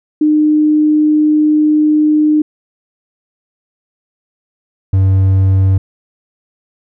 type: tone pair in turn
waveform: sine / triangle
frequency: 304 / 95.75 Hz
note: D#4 / G2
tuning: -40 / -40 cents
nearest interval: octave + minor sixth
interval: 2000 cents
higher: first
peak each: -7 / -5 dBFS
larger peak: second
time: 0.21-2.42 / 4.93-5.78 s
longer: first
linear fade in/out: 5 ms
effects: none